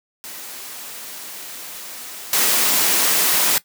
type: noise with level steps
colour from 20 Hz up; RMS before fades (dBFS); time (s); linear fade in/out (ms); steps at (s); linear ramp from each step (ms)
white; -34 / -17; 0.24-3.58; 0; 2.33; 2
effects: noise-tail reverb RT60 0.1 s tail -17 dB re dry + high-pass 200 Hz 12 dB/octave